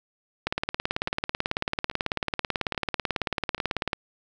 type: two click trains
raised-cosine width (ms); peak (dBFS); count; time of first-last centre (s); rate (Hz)
0.3; -24 / -9; 4 / 64; 1.08-3.58 / 0.47-3.932; 1.2 / 18.2
effects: none